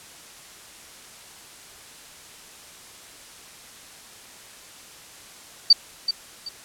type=tone with echo; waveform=sine; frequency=4611 Hz; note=D8; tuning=33 cents flat; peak=-8 dBFS; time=5.7-5.73 s; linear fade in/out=5 ms; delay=380 ms; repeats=2; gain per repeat=-11 dB; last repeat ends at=6.49 s; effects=white hiss -45 dBFS RMS until 6.64 s + low-pass 10000 Hz 12 dB/octave